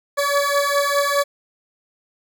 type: beating tone pair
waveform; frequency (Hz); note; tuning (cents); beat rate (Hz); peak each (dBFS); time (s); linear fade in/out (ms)
20% pulse; 566 / 570.9; C#5 / D5; +36 / -49; 4.9; -15; 0.17-1.24; 20
effects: none